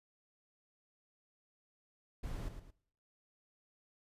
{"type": "noise with echo", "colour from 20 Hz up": "brown", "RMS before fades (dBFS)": -40, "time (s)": [2.23, 2.49], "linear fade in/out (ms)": 10, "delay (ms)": 110, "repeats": 2, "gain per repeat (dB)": -8, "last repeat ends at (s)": 2.71, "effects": ["noise-tail reverb RT60 0.7 s tail -22 dB re dry", "resampled to 32000 Hz"]}